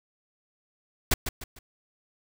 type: noise with echo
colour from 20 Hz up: pink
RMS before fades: -21 dBFS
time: 1.11-1.14 s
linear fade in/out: 5 ms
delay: 150 ms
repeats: 3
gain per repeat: -9 dB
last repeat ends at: 1.59 s
effects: none